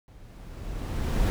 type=noise with level ramp; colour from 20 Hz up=brown; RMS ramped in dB=-50 to -22 dBFS; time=0.08-1.3 s; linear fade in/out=0 ms; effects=none